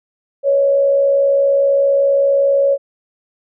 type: tone with frequency modulation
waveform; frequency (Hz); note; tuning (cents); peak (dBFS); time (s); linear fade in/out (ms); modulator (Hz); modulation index
sine; 556; C#5; +5; -10; 0.43-2.78; 50; 64.8; 0.37
effects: none